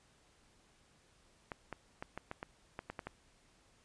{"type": "clicks", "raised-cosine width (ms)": 0.5, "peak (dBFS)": -26, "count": 10, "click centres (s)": [1.518, 1.727, 2.025, 2.176, 2.314, 2.429, 2.791, 2.9, 2.992, 3.07], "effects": ["pink hiss -68 dBFS RMS until 3.84 s", "resampled to 22050 Hz"]}